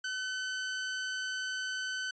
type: tone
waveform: sawtooth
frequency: 1517 Hz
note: F#6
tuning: 43 cents sharp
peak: -30 dBFS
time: 0.04-2.11 s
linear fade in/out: 5 ms
effects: resampled to 16000 Hz